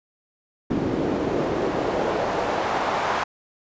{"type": "noise with band-pass filter sweep", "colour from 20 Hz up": "pink", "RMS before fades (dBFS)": -24, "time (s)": [0.7, 3.24], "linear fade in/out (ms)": 10, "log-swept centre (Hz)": [280, 1000], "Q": 1.4, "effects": ["resampled to 16000 Hz"]}